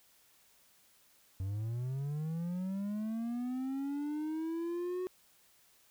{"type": "linear sweep", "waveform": "triangle", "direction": "up", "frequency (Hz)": [92.5, 370], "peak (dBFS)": -32, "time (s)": [1.4, 5.07], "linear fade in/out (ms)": 0, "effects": ["white hiss -66 dBFS RMS until 5.9 s"]}